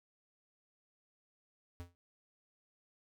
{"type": "tone with exponential decay", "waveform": "square", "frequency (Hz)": 87.31, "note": "F2", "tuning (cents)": 0, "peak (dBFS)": -40, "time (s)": [1.8, 1.95], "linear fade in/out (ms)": 0, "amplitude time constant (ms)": 32, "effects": []}